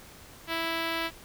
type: tone with notch filter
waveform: 5% pulse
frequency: 329.6 Hz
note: E4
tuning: in tune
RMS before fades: -31 dBFS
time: 0.47-1.11 s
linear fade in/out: 50 ms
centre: 8400 Hz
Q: 0.65
effects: pink hiss -50 dBFS RMS until 1.24 s